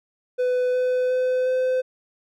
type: tone with pitch steps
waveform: triangle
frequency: 500 / 504.1 / 508.2 / 512.3 Hz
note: B4 / B4 / B4 / C5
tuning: +21 / +35 / +49 / -37 cents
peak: -17 dBFS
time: 0.38-1.82 s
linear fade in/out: 20 ms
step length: 360 ms
effects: none